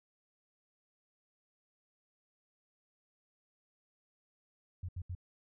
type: tone bursts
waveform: sine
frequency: 89.8 Hz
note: F2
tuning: 49 cents sharp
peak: -37 dBFS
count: 3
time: 4.83-5.151 s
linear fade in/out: 5 ms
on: 57 ms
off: 75 ms
effects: none